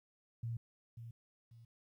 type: tone with echo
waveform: sine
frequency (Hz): 116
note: A#2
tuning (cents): -8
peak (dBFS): -37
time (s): 0.43-0.57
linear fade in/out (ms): 5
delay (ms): 540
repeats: 2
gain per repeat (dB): -9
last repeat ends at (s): 1.65
effects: 13-bit